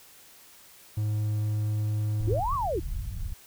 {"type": "tone", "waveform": "triangle", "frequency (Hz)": 106.4, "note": "G#2", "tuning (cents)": 42, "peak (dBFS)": -23, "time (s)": [0.97, 2.4], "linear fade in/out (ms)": 5}
{"type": "low-pass noise", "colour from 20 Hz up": "pink", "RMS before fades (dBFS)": -33, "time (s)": [2.2, 3.34], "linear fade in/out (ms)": 10, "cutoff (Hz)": 120, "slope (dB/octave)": 24}
{"type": "linear two-way sweep", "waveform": "sine", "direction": "up then down", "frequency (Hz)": [291.4, 1180, 291.4], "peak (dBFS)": -26, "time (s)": [2.27, 2.8], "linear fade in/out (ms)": 10, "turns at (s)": 2.54}
{"effects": ["white hiss -53 dBFS RMS until 3.46 s"]}